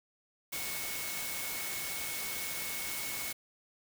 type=tone in noise; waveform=sine; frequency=2203 Hz; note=C#7; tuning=11 cents flat; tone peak=-43 dBFS; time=0.52-3.33 s; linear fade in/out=10 ms; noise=white; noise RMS=-38 dBFS; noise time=0.52-3.33 s; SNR=-8 dB; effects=none